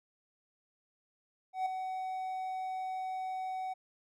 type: tone with ADSR envelope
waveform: triangle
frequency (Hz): 751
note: F#5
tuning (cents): +26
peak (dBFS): -26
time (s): 1.53-3.74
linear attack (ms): 130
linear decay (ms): 4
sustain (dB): -7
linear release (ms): 15
effects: none

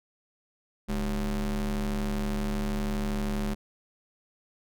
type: ring-modulated tone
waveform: square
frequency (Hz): 86.7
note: F2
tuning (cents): -12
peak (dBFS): -25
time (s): 0.88-3.55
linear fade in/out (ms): 20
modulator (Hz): 123
effects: none

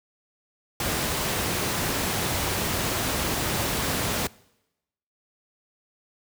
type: noise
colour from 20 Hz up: pink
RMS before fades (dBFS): -26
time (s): 0.8-4.27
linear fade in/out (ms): 2
effects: noise-tail reverb RT60 0.9 s tail -23 dB re dry + high-pass 60 Hz 12 dB/octave

